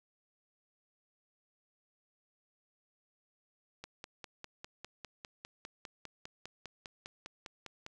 click train, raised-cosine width 0.2 ms, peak -27 dBFS, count 21, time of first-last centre 3.84-7.864 s, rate 4.97 Hz, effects none

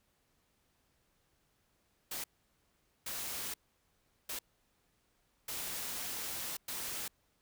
white noise bursts at uneven times, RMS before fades -40 dBFS, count 5, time 2.11-2.24 / 3.06-3.54 / 4.29-4.39 / 5.48-6.57 / 6.68-7.08 s, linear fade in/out 5 ms, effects pink hiss -75 dBFS RMS until 7.41 s

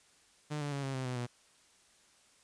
sawtooth tone with pitch steps, 150 / 144.89 / 139.95 / 135.19 / 130.58 / 126.13 / 121.84 Hz, D3 / D3 / C#3 / C#3 / C3 / B2 / B2, +37 / -23 / +17 / -43 / -3 / +37 / -23 cents, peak -31 dBFS, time 0.5-1.27 s, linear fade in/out 20 ms, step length 110 ms, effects white hiss -65 dBFS RMS until 2.43 s + resampled to 22050 Hz

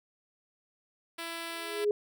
5% pulse tone, 333.7 Hz, E4, 21 cents sharp, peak -25 dBFS, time 1.18-1.85 s, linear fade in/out 10 ms
sine tone with exponential growth, 415.3 Hz, G#4, in tune, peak -21 dBFS, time 1.49-1.91 s, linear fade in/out 1 ms, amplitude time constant 90 ms
effects none

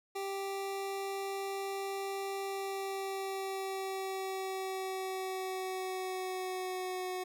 25% pulse tone with pitch glide, 392 to 367.9 Hz, G4 to F#4, 0 to -10 cents, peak -32 dBFS, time 0.15-7.24 s, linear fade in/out 10 ms, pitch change -110 cents, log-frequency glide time 2.41-7.12 s, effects none

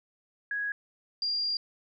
sine tone pair in turn, 1661.2 / 4786 Hz, G#6 / D8, 0 / +32 cents, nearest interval octave + tritone, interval 1832 cents, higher second, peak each -29 / -27 dBFS, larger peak second, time 0.51-0.72 / 1.22-1.57 s, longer second, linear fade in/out 2 ms, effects none

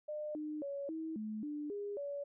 sine tone with pitch steps, 603 / 303.8 / 561 / 320.6 / 215.2 / 296.3 / 407.9 / 569 Hz, D5 / D#4 / C#5 / E4 / A3 / D4 / G#4 / C#5, +46 / -41 / +21 / -48 / -38 / +15 / -31 / +45 cents, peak -38 dBFS, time 0.08-2.24 s, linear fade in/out 10 ms, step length 270 ms, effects none

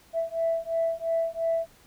sine beating tone pair, 659.3 / 662.2 Hz, E5 / E5, 0 / +8 cents, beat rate 2.9 Hz, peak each -27 / -27 dBFS, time 0.13-1.67 s, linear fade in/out 50 ms, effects tanh soft clip ceiling -17 dBFS + pink hiss -57 dBFS RMS until 1.86 s

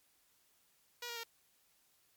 5% pulse tone with pitch steps, 481.5 / 471.6 / 461.9 Hz, B4 / A#4 / A#4, -44 / +20 / -16 cents, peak -30 dBFS, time 1.02-1.236 s, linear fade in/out 5 ms, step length 72 ms, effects white hiss -72 dBFS RMS until 2.16 s + MP3 96 kbps

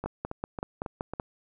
two click trains, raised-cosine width 1 ms, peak -17 / -20 dBFS, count 7 / 5, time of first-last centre 0.06-1.199 / 0.04-1.136 s, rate 5.27 / 3.65 Hz, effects none

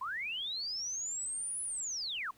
sine linear two-way sweep, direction up then down, 971 to 10130 to 971 Hz, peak -35 dBFS, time 0.01-2.31 s, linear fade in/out 5 ms, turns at 1.62 s, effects pink hiss -65 dBFS RMS until 2.37 s

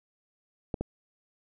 clicks, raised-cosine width 2 ms, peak -17 dBFS, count 2, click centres 0.742 / 0.81 s, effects none

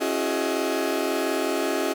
35% pulse tone cluster, 273.4 / 335 / 373.7 / 419.3 / 629 Hz, C#4 / E4 / F#4 / G#4 / D#5, -24 / +28 / +17 / +17 / +19 cents, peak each -28 dBFS, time 0-1.94 s, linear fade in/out 20 ms, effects none

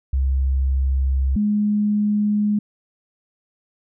sine tone pair in turn, 66.7 / 208.5 Hz, C2 / G#3, +34 / +7 cents, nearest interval octave + minor sixth, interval 1973 cents, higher second, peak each -16 dBFS, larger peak neither, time 0.13-1.36 / 1.36-2.59 s, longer neither, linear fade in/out 5 ms, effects none

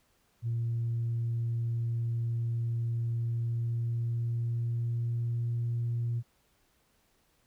sine tone with pitch glide, 116.54 to 118.03 Hz, A#2 to A#2, 0 to +22 cents, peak -27 dBFS, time 0.42-6.23 s, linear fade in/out 50 ms, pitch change +22 cents, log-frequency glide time 3.13-5.63 s, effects tanh soft clip ceiling -25 dBFS + pink hiss -70 dBFS RMS until 7.46 s

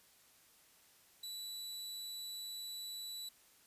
sawtooth tone, 3951 Hz, B7, in tune, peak -40 dBFS, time 1.23-3.29 s, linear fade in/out 5 ms, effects white hiss -66 dBFS RMS until 3.66 s + resampled to 32000 Hz

